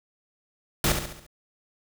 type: noise with echo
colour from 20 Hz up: pink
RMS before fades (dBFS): -22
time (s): 0.84-0.92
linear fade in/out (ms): 2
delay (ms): 69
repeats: 5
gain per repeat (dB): -6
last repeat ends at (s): 1.265
effects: none